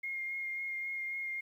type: tone with vibrato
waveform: sine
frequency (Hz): 2134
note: C7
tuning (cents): +34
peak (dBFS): -35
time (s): 0.03-1.41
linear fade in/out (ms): 10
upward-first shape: sine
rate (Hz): 3.7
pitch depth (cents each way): 15
effects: 11-bit